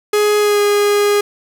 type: tone with pitch glide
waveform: 45% pulse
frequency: 418.1 to 410.9 Hz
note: G#4 to G#4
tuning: +12 to -18 cents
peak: -11 dBFS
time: 0.13-1.21 s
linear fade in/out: 5 ms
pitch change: -30 cents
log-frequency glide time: 0.39-0.6 s
effects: 8-bit